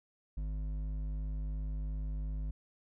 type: tone with hard clipping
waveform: sine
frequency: 51.4 Hz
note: G#1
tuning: 17 cents flat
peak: -36 dBFS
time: 0.37-2.51 s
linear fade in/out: 5 ms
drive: 8 dB
effects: none